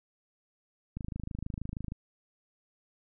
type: click train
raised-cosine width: 5 ms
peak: -24 dBFS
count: 26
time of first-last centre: 0.97-1.921 s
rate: 26.3 Hz
effects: none